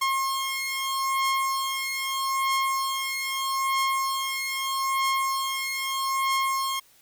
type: beating tone pair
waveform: sawtooth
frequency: 1074 / 1074.79 Hz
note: C6 / C6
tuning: +45 / +46 cents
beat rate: 0.79 Hz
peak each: -25 / -23 dBFS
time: 0.01-6.8 s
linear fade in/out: 10 ms
effects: white hiss -58 dBFS RMS until 7.01 s